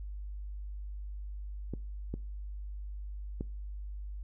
clicks, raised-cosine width 3 ms, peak -23 dBFS, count 3, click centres 1.737 / 2.14 / 3.409 s, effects noise-tail reverb RT60 0.4 s tail -23 dB re dry + added 50 Hz sine -38 dBFS peak until 4.23 s

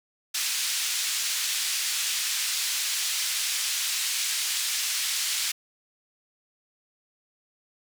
white band-pass noise, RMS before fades -28 dBFS, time 0.34-5.52 s, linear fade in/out 10 ms, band 2300 to 7500 Hz, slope 12 dB/octave, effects none

